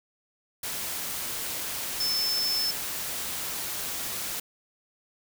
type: tone in noise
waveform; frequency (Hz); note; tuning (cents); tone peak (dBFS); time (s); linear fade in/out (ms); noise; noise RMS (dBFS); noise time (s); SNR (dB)
sine; 5274; E8; 0; -25; 2-2.71; 5; white; -33; 0.63-4.4; +5
effects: none